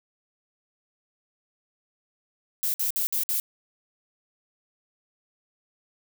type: noise bursts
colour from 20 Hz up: violet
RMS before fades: -26 dBFS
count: 5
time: 2.63-3.4 s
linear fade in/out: 0 ms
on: 110 ms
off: 55 ms
effects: none